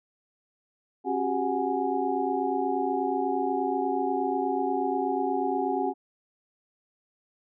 sine tone cluster, 271.5 / 370 / 398.3 / 739 / 831 Hz, C#4 / F#4 / G4 / F#5 / G#5, -36 / 0 / +28 / -2 / +1 cents, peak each -31 dBFS, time 1.04-5.94 s, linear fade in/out 50 ms, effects none

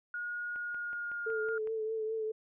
sine tone with pitch glide, 1440 to 1415.3 Hz, F#6 to F6, -47 to +23 cents, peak -35 dBFS, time 0.14-1.58 s, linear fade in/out 2 ms, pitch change -30 cents, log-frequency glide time 0.53-1.31 s
click train, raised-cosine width 0.5 ms, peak -37 dBFS, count 7, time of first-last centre 0.56-1.673 s, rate 5.39 Hz
sine tone with vibrato, 440 Hz, A4, in tune, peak -32 dBFS, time 1.26-2.32 s, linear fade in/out 10 ms, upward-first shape triangle, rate 4.8 Hz, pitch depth 36 cents each way
effects none

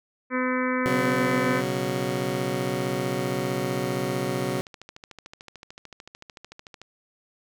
harmonic tone, 254.3 Hz, C4, 49 cents flat, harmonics 1 / 2 / 4 / 5 / 6 / 7 / 8 / 9, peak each -26 / -29 / -32 / -33 / -34 / -34 / -35 / -36 dBFS, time 0.3-1.63 s, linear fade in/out 50 ms
15% pulse chord, B suspended second, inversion none, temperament just, 123.47 / 138.9 / 185.21 Hz, B2 / C#3 / F#3, 0 / +4 / +2 cents, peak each -24 dBFS, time 0.86-4.61 s, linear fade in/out 0 ms
click train, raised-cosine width 0.2 ms, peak -25 dBFS, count 32, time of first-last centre 4.52-6.816 s, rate 13.5 Hz
effects none

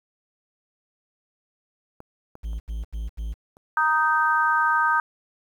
clicks, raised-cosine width 1 ms, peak -27 / -28 / -36 / -36 / -37 dBFS, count 5, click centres 2.004 / 2.354 / 2.532 / 2.837 / 3.569 s
triangle tone bursts, 55 Hz, A1, in tune, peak -25 dBFS, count 4, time 2.43-3.341 s, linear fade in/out 20 ms, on 170 ms, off 77 ms
sine chord, Eb major, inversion second, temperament just, 933.4 / 1244.5 / 1555.6 Hz, Bb5 / Eb6 / G6, +2 / 0 / -14 cents, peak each -23 / -22 / -22 dBFS, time 3.77-5 s, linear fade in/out 2 ms
effects 9-bit

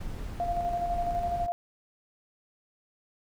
brown noise, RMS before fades -36 dBFS, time 0-1.47 s, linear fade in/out 10 ms
sine tone with tremolo, 697 Hz, F5, 4 cents flat, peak -26 dBFS, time 0.4-1.52 s, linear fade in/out 0 ms, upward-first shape square, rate 12 Hz, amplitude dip 40%
effects none

